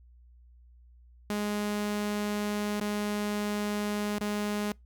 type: tone with dropouts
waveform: sawtooth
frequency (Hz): 207.7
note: G#3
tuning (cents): 0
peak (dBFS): -25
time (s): 1.3-4.72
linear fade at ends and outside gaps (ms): 0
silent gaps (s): 2.799-2.811 / 4.184-4.211
effects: noise-tail reverb RT60 0.2 s tail -26 dB re dry + added 60 Hz sine -53 dBFS peak until 4.85 s